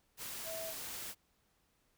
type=tone in noise; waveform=sine; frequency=650 Hz; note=E5; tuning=24 cents flat; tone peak=-42 dBFS; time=0.44-0.74 s; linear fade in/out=50 ms; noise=white; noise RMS=-44 dBFS; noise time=0.17-1.15 s; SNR=-1 dB; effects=pink hiss -75 dBFS RMS until 1.97 s